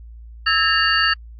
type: tone cluster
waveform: sine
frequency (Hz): 1304 / 1644 / 1810 / 2807 / 4551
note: E6 / G#6 / A6 / F7 / C#8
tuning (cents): -19 / -18 / +48 / +8 / +45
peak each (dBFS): -21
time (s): 0.46-1.14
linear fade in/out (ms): 10
effects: added 57 Hz sine -36 dBFS peak until 1.39 s + AAC 48 kbps